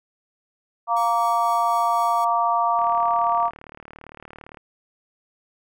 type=chord; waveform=sine; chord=Bb major; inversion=second; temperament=equal with one note detuned; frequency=698.5 / 932.3 / 1161.2 Hz; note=F5 / Bb5 / D6; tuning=0 / 0 / -20 cents; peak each=-22 dBFS; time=0.87-3.51 s; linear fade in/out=50 ms
type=tone with tremolo; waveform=5% pulse; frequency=1118 Hz; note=C#6; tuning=14 cents sharp; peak=-25 dBFS; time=0.96-2.25 s; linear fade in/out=10 ms; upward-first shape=triangle; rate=4 Hz; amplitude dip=40%
type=click train; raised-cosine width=0.5 ms; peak=-25 dBFS; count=68; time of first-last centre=2.79-4.572 s; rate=37.6 Hz
effects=none